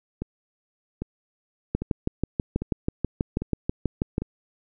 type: two click trains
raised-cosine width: 3 ms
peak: -16 / -10 dBFS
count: 6 / 16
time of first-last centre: 0.22-4.22 / 1.75-4.181 s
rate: 1.25 / 6.17 Hz
effects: none